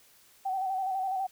sine tone with vibrato, 762 Hz, G5, 49 cents flat, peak -28 dBFS, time 0.45-1.27 s, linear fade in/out 10 ms, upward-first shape square, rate 12 Hz, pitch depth 38 cents each way, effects white hiss -60 dBFS RMS until 1.31 s

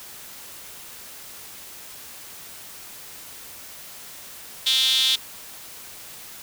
sawtooth tone with high-pass filter, 261.6 Hz, C4, in tune, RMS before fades -20 dBFS, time 4.66-5.16 s, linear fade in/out 10 ms, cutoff 3500 Hz, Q 7.6, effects white hiss -41 dBFS RMS until 6.42 s

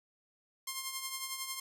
5% pulse tone with tremolo, 1060 Hz, C6, 22 cents sharp, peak -23 dBFS, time 0.67-1.6 s, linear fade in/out 5 ms, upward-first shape triangle, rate 11 Hz, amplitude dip 60%, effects none

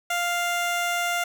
15% pulse tone, 698.5 Hz, F5, in tune, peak -17 dBFS, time 0.1-1.24 s, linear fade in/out 5 ms, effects none

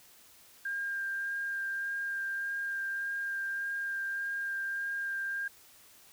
sine tone with vibrato, 1600 Hz, G6, 35 cents sharp, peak -32 dBFS, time 0.65-5.48 s, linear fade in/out 5 ms, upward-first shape sine, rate 1.7 Hz, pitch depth 12 cents each way, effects white hiss -58 dBFS RMS until 6.12 s

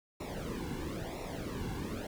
brown noise with flanger, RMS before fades -39 dBFS, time 0.2-2.07 s, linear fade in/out 5 ms, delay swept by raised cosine 0.63 to 1.63 ms, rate 1 Hz, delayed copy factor -0.85, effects none

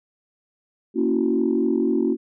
sine chord, F# dominant seventh, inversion first, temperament equal, 233.1 / 277.2 / 329.6 / 370 Hz, A#3 / C#4 / E4 / F#4, 0 / 0 / 0 / 0 cents, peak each -23 dBFS, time 0.94-2.17 s, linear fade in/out 50 ms, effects tanh soft clip ceiling -9 dBFS

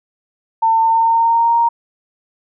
sine tone with pitch glide, 901 to 932.8 Hz, A5 to A#5, +41 to +1 cents, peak -10 dBFS, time 0.62-1.69 s, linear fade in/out 10 ms, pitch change +60 cents, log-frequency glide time 0.81-1.56 s, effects none

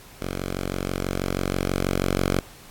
5% pulse tone with level ramp, 46.18 Hz, F#1, 3 cents flat, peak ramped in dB -17 to -9 dBFS, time 0.2-2.41 s, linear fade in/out 20 ms, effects pink hiss -47 dBFS RMS until 2.7 s + AAC 64 kbps

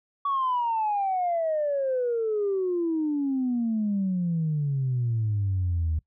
sine exponential sweep, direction down, 1137 to 77 Hz, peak -22 dBFS, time 0.25-5.99 s, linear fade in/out 5 ms, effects noise-tail reverb RT60 0.1 s tail -23 dB re dry + tanh soft clip ceiling -19 dBFS

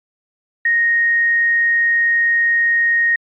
sine tone with quantisation, 1864.7 Hz, A#6, in tune, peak -12 dBFS, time 0.65-3.16 s, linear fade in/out 5 ms, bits 7, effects resampled to 8000 Hz

